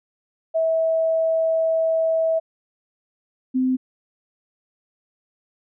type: tone pair in turn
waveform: sine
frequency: 649 / 257.6 Hz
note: E5 / C4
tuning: -27 / -27 cents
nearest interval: octave + major third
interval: 1600 cents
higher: first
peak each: -17 dBFS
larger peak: neither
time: 0.54-2.4 / 3.54-3.77 s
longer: first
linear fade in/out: 20 ms
effects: none